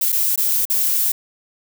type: noise with dropouts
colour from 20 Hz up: violet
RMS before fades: -18 dBFS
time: 0.01-1.12 s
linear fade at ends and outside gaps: 5 ms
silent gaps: 0.121-0.125 / 0.359-0.376 / 0.653-0.699 s
effects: none